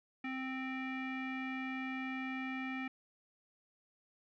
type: tone with low-pass filter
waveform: square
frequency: 261.8 Hz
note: C4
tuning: 1 cent sharp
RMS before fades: -40 dBFS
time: 0.24-2.88 s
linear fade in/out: 5 ms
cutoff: 2200 Hz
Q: 8.1
effects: none